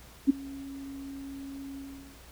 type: tone with ADSR envelope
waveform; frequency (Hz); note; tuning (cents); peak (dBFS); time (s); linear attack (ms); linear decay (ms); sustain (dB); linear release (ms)
sine; 274.6; C#4; -16; -14; 0.27-2.19; 27; 13; -24; 420
effects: added 60 Hz sine -53 dBFS peak until 2.31 s + pink hiss -53 dBFS RMS until 2.31 s